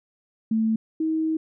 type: tone pair in turn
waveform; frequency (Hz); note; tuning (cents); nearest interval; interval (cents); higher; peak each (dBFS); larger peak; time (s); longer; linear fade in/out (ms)
sine; 221.7 / 317.9; A3 / D#4; +13 / +37; tritone; 624; second; -19 / -21; first; 0.51-0.76 / 1-1.37; second; 5
effects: none